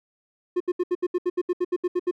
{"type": "tone bursts", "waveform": "triangle", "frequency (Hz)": 357.6, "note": "F4", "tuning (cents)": 41, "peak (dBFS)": -18, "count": 14, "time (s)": [0.56, 2.112], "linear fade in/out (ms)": 10, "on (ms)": 44, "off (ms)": 72, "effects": []}